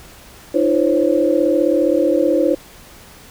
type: tone cluster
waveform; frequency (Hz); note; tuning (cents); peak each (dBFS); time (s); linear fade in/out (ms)
sine; 305.4 / 340.8 / 512 / 551; D#4 / F4 / C5 / C#5; -32 / -42 / -38 / -11; -18; 0.54-2.55; 10
effects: pink hiss -42 dBFS RMS until 3.3 s